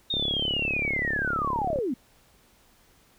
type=linear sweep; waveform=sine; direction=down; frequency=3729 to 220 Hz; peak=-25 dBFS; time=0.1-1.94 s; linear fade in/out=5 ms
type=click train; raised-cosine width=2 ms; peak=-19 dBFS; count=59; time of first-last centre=0.14-1.788 s; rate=35.2 Hz
effects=pink hiss -60 dBFS RMS until 3.18 s